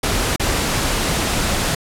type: noise with dropouts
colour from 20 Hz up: pink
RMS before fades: -19 dBFS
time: 0.03-1.75 s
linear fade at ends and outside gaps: 5 ms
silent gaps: 0.362-0.396 s
effects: low-pass 11000 Hz 12 dB/octave